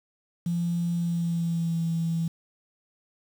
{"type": "tone with pitch glide", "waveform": "triangle", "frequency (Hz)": [171.5, 165.47], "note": ["F3", "E3"], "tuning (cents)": [-31, 7], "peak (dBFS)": -20, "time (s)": [0.46, 2.28], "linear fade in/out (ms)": 5, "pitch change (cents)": -62, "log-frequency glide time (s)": [0.95, 1.85], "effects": ["tanh soft clip ceiling -22 dBFS", "8-bit"]}